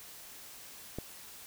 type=click; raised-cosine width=2 ms; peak=-23 dBFS; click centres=0.986 s; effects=white hiss -50 dBFS RMS until 1.46 s